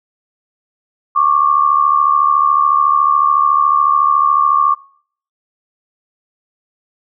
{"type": "tone pair together", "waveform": "sine", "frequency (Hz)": [1100.8, 1174.7], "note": ["C#6", "D6"], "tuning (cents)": [-12, 0], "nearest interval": "minor second", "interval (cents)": 112, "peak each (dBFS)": -12, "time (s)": [1.15, 4.75], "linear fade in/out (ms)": 20, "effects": ["noise-tail reverb RT60 0.6 s tail -25 dB re dry"]}